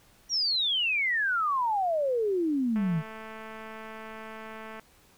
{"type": "exponential sweep", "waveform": "sine", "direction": "down", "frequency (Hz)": [5830, 150.6], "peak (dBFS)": -24, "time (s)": [0.29, 3.03], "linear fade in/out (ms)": 50}
{"type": "click train", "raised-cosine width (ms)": 0.5, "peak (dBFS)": -28, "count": 449, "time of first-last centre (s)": [2.76, 4.796], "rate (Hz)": 220}
{"effects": ["pink hiss -60 dBFS RMS until 5.17 s"]}